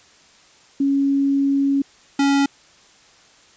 sine / square tone pair in turn, 277.2 / 279 Hz, C#4 / C#4, 0 / +11 cents, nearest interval unison, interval 11 cents, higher second, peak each -15 dBFS, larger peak neither, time 0.8-1.82 / 2.19-2.46 s, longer first, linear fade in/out 5 ms, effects white hiss -51 dBFS RMS until 3.56 s + resampled to 16000 Hz

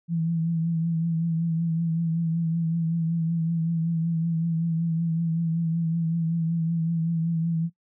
sine tone with vibrato, 165.2 Hz, E3, 4 cents sharp, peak -22 dBFS, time 0.08-7.7 s, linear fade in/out 50 ms, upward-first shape triangle, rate 5.3 Hz, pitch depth 46 cents each way, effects noise-tail reverb RT60 0.1 s tail -19 dB re dry

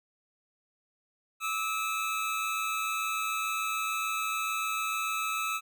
25% pulse tone pair together, 1192.2 / 1299 Hz, D6 / E6, +26 / -26 cents, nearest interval minor second, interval 148 cents, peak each -36 / -26 dBFS, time 1.4-5.61 s, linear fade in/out 50 ms, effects none

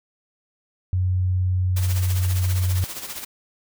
sine tone, 91.8 Hz, F#2, 13 cents flat, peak -18 dBFS, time 0.93-2.84 s, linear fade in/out 0 ms
white noise with tremolo, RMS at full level -31 dBFS, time 1.76-3.25 s, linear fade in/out 10 ms, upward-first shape sine, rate 15 Hz, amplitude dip 60%
effects none

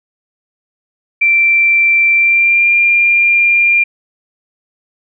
sine tone with pitch glide, 2349 to 2394 Hz, D7 to D7, 0 to +33 cents, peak -7 dBFS, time 1.21-3.84 s, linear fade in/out 10 ms, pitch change +33 cents, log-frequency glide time 2.15-2.69 s, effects none

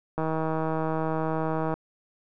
click train, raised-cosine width 1 ms, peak -15 dBFS, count 249, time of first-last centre 0.18-1.74 s, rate 159 Hz, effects none

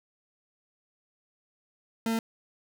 40% pulse tone, 226.3 Hz, A3, 49 cents sharp, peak -25 dBFS, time 2.06-2.19 s, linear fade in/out 2 ms, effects none

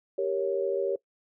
sine chord, G diminished, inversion none, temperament equal, 392 / 466.2 / 554.4 Hz, G4 / Bb4 / Db5, 0 / 0 / 0 cents, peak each -29 / -31 / -29 dBFS, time 0.18-0.96 s, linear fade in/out 5 ms, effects noise-tail reverb RT60 0.1 s tail -21 dB re dry

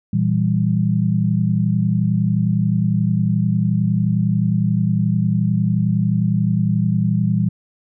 sine chord, E diminished, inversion second, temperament equal, 116.54 / 164.81 / 196 Hz, Bb2 / E3 / G3, 0 / 0 / 0 cents, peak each -19 dBFS, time 0.13-7.49 s, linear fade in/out 5 ms, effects none

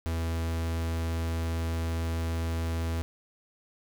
45% pulse tone, 82.41 Hz, E2, in tune, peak -28 dBFS, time 0.06-3.02 s, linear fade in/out 0 ms, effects none

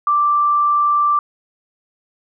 sine tone, 1174.7 Hz, D6, in tune, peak -12 dBFS, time 0.07-1.19 s, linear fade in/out 2 ms, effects none

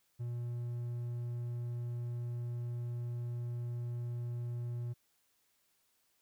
triangle tone, 120 Hz, B2, 49 cents flat, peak -34 dBFS, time 0.19-4.94 s, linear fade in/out 20 ms, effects white hiss -75 dBFS RMS until 6.21 s

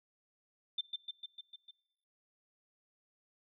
sine tone with echo, 3558 Hz, A7, 19 cents sharp, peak -32 dBFS, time 0.78-0.81 s, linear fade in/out 5 ms, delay 150 ms, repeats 6, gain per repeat -3 dB, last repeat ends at 1.71 s, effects noise-tail reverb RT60 0.8 s tail -19 dB re dry

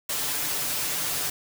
white noise with comb filter, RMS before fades -28 dBFS, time 0.09-1.3 s, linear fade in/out 5 ms, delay 6.8 ms, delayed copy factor +0.9, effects none

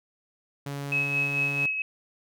sawtooth tone, 141.2 Hz, C#3, 32 cents sharp, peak -28 dBFS, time 0.66-1.66 s, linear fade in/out 5 ms
sine tone with tremolo, 2566 Hz, E7, 47 cents flat, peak -22 dBFS, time 0.92-1.82 s, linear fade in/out 2 ms, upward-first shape sine, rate 4.5 Hz, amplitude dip 50%
effects none

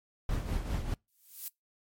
brown noise with tremolo, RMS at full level -30 dBFS, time 0.29-0.94 s, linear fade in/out 2 ms, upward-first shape triangle, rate 5 Hz, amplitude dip 65%
violet noise with exponential growth, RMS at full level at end -35 dBFS, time 1.08-1.48 s, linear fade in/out 1 ms, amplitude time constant 85 ms
effects noise-tail reverb RT60 0.2 s tail -26 dB re dry + MP3 64 kbps

